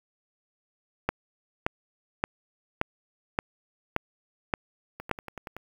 two click trains, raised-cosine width 0.5 ms, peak -9 / -23 dBFS, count 8 / 7, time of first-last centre 1.09-5.113 / 5-5.566 s, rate 1.74 / 10.6 Hz, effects 7-bit

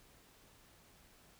silence, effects pink hiss -64 dBFS RMS until 1.39 s

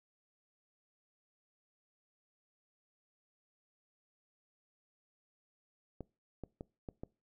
clicks, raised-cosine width 2 ms, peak -29 dBFS, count 5, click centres 6.007 / 6.437 / 6.609 / 6.888 / 7.035 s, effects noise-tail reverb RT60 0.3 s tail -23 dB re dry

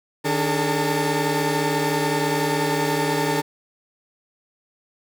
30% pulse tone cluster, 153.3 / 286.9 / 411.8 / 445.8 / 902 Hz, D#3 / D4 / G#4 / A4 / A5, -25 / -40 / -15 / +23 / +43 cents, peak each -24 dBFS, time 0.24-3.42 s, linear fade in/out 20 ms, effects none

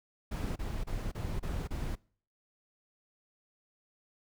brown noise bursts, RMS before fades -35 dBFS, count 6, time 0.31-1.955 s, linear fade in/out 10 ms, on 250 ms, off 29 ms, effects noise-tail reverb RT60 0.5 s tail -24 dB re dry

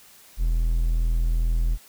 triangle tone, 41.2 Hz, E1, in tune, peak -17 dBFS, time 0.37-1.78 s, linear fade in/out 50 ms, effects white hiss -51 dBFS RMS until 1.88 s

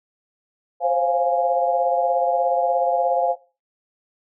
sine chord, Db major seventh, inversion third, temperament equal with one note detuned, 523.3 / 540.1 / 698.5 / 830.6 Hz, C5 / Db5 / F5 / Ab5, 0 / -45 / 0 / 0 cents, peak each -23 / -26 / -20 / -24 dBFS, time 0.8-3.36 s, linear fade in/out 50 ms, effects noise-tail reverb RT60 0.3 s tail -17 dB re dry

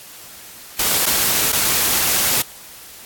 white noise with dropouts, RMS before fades -17 dBFS, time 0.79-2.42 s, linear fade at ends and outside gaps 5 ms, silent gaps 1.058-1.063 / 1.521-1.528 s, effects white hiss -39 dBFS RMS until 3.05 s + AAC 64 kbps

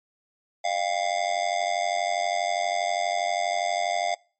square tone with amplitude modulation, 700 Hz, F5, 4 cents sharp, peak -20 dBFS, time 0.64-4.15 s, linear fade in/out 10 ms, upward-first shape sine, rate 92.4 Hz, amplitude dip 95%, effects noise-tail reverb RT60 0.4 s tail -25 dB re dry + MP3 32 kbps

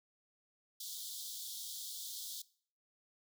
pink high-pass noise, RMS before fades -45 dBFS, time 0.8-2.42 s, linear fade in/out 5 ms, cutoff 3300 Hz, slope 96 dB/octave, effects noise-tail reverb RT60 0.5 s tail -20 dB re dry

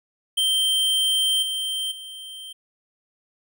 square tone with level steps, 3136 Hz, G7, in tune, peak -19 / -25 / -36 dBFS, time 0.37-2.53 s, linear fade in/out 10 ms, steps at 1.42 / 1.91 s, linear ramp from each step 10 ms, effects none

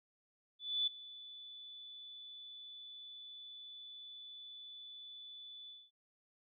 sine tone with ADSR envelope, 3477 Hz, A7, 21 cents flat, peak -30 dBFS, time 0.59-5.91 s, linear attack 280 ms, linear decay 11 ms, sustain -19 dB, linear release 220 ms, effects none

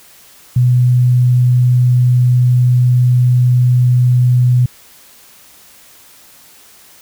sine tone, 124.2 Hz, B2, 10 cents sharp, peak -7 dBFS, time 0.56-4.66 s, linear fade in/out 5 ms, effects white hiss -43 dBFS RMS until 7.01 s

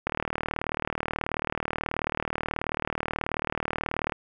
click train, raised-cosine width 0.5 ms, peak -12 dBFS, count 157, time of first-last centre 0.07-4.122 s, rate 38.5 Hz, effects none

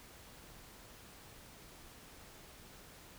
silence, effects pink hiss -56 dBFS RMS until 3.18 s

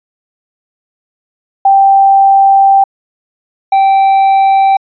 sine / triangle tone pair in turn, 784 / 779 Hz, G5 / G5, 0 / -11 cents, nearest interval unison, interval 11 cents, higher first, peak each -3 dBFS, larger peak neither, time 1.65-2.84 / 3.72-4.77 s, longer first, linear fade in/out 5 ms, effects resampled to 11025 Hz

